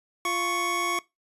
25% pulse tone pair together, 346.9 / 1109 Hz, F4 / C#6, -12 / 0 cents, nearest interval octave + minor sixth, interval 2012 cents, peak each -28 / -22 dBFS, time 0.25-0.99 s, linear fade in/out 2 ms, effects noise-tail reverb RT60 0.2 s tail -21 dB re dry + resampled to 32000 Hz

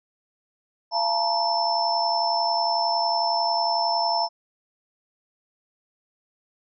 sine tone cluster, 684 / 876 / 947 / 5320 Hz, F5 / A5 / A#5 / E8, -36 / -8 / +27 / +15 cents, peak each -26 dBFS, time 0.91-4.29 s, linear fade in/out 50 ms, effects none

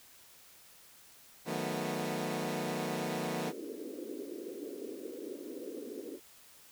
15% pulse chord, B dominant seventh, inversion first, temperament equal with one note detuned, 155.56 / 182.98 / 220 / 246.9 Hz, D#3 / F#3 / A3 / B3, 0 / -19 / 0 / 0 cents, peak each -33 dBFS, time 1.45-3.53 s, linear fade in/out 50 ms
white band-pass noise, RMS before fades -43 dBFS, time 3.44-6.2 s, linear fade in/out 50 ms, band 260 to 470 Hz, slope 48 dB/octave
effects white hiss -58 dBFS RMS until 6.71 s

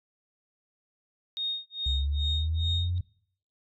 sine tone with tremolo, 3710 Hz, A#7, 9 cents flat, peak -26 dBFS, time 1.37-2.98 s, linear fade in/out 0 ms, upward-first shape sine, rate 2.4 Hz, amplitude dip 100%
sine linear sweep, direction up, 66.9 to 90.5 Hz, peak -25 dBFS, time 1.86-3.01 s, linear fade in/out 5 ms
effects noise-tail reverb RT60 0.6 s tail -21 dB re dry + tanh soft clip ceiling -17 dBFS

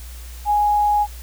sine tone, 830.6 Hz, G#5, in tune, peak -14 dBFS, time 0.45-1.07 s, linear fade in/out 50 ms, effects added 60 Hz sine -33 dBFS peak until 1.22 s + white hiss -43 dBFS RMS until 1.22 s

